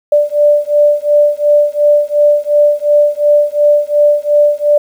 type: beating tone pair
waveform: sine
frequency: 587.3 / 590.1 Hz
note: D5 / D5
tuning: 0 / +8 cents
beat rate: 2.8 Hz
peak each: -10 dBFS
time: 0.12-4.78 s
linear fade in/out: 5 ms
effects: 7-bit